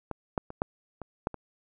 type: clicks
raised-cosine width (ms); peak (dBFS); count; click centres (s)
1; -19 / -13 / -26 / -12 / -24 / -13 / -24; 7; 0.113 / 0.378 / 0.504 / 0.619 / 1.017 / 1.271 / 1.343
effects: none